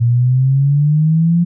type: exponential sweep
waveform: sine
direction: up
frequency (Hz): 116.54 to 174.61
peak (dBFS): -9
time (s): 0-1.45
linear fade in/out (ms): 20
effects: none